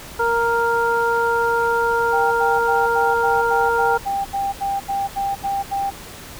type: harmonic tone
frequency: 466.2 Hz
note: A#4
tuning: in tune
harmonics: 1 / 2 / 3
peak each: -20 / -20 / -21 dBFS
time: 0.19-3.98 s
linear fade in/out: 10 ms
type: tone bursts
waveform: sine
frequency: 792 Hz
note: G5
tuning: 18 cents sharp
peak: -19 dBFS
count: 14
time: 2.12-5.908 s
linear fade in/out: 20 ms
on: 200 ms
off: 76 ms
effects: pink hiss -37 dBFS RMS until 6.39 s